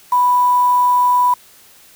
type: tone with quantisation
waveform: sine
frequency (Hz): 987.8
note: B5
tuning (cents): 0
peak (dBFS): -10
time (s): 0.12-1.34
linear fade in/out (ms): 5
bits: 5
effects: white hiss -46 dBFS RMS until 1.95 s